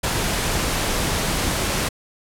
pink noise, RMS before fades -22 dBFS, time 0.03-1.89 s, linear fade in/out 10 ms, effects low-pass 12000 Hz 12 dB/octave

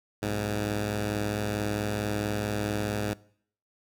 10% pulse tone pair together, 62.3 / 104.49 Hz, B1 / G#2, +16 / +11 cents, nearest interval major sixth, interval 895 cents, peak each -29 / -20 dBFS, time 0.22-3.14 s, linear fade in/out 10 ms, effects noise-tail reverb RT60 0.6 s tail -22 dB re dry

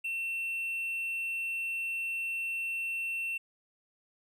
triangle tone, 2700 Hz, E7, 41 cents sharp, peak -30 dBFS, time 0.04-3.38 s, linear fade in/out 10 ms, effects none

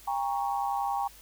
sine chord, G diminished, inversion none, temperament equal with one note detuned, 801.4 / 932.3 / 1108.7 Hz, G5 / Bb5 / Db6, +38 / 0 / 0 cents, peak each -29 / -33 / -35 dBFS, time 0.07-1.08 s, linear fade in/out 10 ms, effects added 50 Hz sine -56 dBFS peak until 1.21 s + white hiss -53 dBFS RMS until 1.21 s

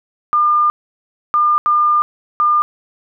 sine tone bursts at uneven times, 1204 Hz, D6, 43 cents sharp, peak -10 dBFS, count 4, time 0.33-0.7 / 1.34-1.58 / 1.66-2.02 / 2.4-2.62 s, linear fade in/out 0 ms, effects none

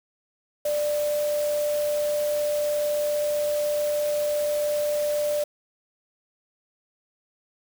sine tone in noise, 592 Hz, D5, 14 cents sharp, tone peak -22 dBFS, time 0.65-5.44 s, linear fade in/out 5 ms, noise white, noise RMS -37 dBFS, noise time 0.65-5.44 s, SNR +12 dB, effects none

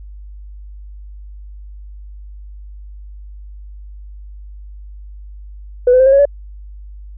sine tone with pitch steps, 493.9 / 508.4 / 523.3 / 538.6 / 554.4 / 570.6 Hz, B4 / C5 / C5 / C#5 / C#5 / C#5, 0 / -50 / 0 / -50 / 0 / +50 cents, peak -5 dBFS, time 5.87-6.254 s, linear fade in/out 5 ms, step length 64 ms, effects tanh soft clip ceiling -2 dBFS + added 50 Hz sine -31 dBFS peak until 7.17 s

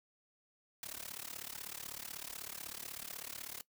white noise with amplitude modulation, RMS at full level -42 dBFS, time 0.83-3.61 s, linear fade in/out 0 ms, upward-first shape sine, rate 36.1 Hz, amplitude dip 95%, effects noise-tail reverb RT60 0.1 s tail -20 dB re dry

